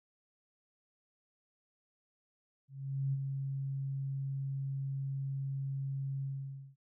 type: tone with ADSR envelope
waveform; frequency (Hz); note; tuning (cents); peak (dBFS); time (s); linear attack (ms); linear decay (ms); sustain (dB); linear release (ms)
sine; 136.5; C#3; -26; -29; 2.68-6.76; 450; 35; -5; 530
effects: none